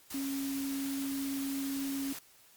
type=tone in noise; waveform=sine; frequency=274.4 Hz; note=C#4; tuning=17 cents flat; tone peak=-33 dBFS; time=0.14-2.13 s; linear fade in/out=5 ms; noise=white; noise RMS=-43 dBFS; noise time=0.1-2.19 s; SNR=+7 dB; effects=white hiss -61 dBFS RMS until 2.56 s + Opus 48 kbps